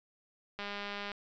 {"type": "click train", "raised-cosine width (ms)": 0.3, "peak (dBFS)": -24, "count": 108, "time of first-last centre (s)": [0.59, 1.117], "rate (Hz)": 203, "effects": ["resampled to 16000 Hz"]}